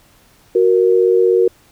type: tone pair together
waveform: sine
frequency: 370 / 466.2 Hz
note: F#4 / A#4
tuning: 0 / 0 cents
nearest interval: major third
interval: 400 cents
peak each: -12 dBFS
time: 0.55-1.48 s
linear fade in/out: 5 ms
effects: pink hiss -51 dBFS RMS until 1.71 s